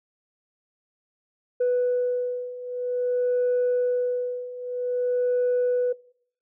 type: beating tone pair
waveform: sine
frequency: 493.9 / 494.41 Hz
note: B4 / B4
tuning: 0 / +2 cents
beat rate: 0.51 Hz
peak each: -25 / -22 dBFS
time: 1.6-5.93 s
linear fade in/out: 10 ms
effects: noise-tail reverb RT60 0.6 s tail -22 dB re dry + tanh soft clip ceiling -17 dBFS